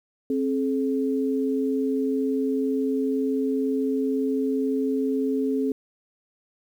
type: tone pair together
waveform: sine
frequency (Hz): 266 / 428.1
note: C4 / A4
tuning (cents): +29 / -47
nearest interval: minor sixth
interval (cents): 824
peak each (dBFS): -23 / -26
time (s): 0.3-5.72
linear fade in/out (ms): 2
effects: 9-bit